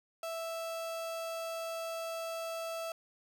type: tone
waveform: 35% pulse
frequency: 659.3 Hz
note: E5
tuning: in tune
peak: -35 dBFS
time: 0.23-2.92 s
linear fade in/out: 2 ms
effects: none